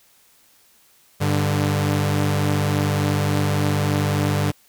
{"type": "tone pair together", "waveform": "sawtooth", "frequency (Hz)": [99.15, 147], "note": ["G2", "D3"], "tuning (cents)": [20, 2], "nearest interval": "perfect fifth", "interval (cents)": 682, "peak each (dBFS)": -17, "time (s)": [1.2, 4.52], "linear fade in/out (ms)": 20, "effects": ["white hiss -56 dBFS RMS until 4.68 s"]}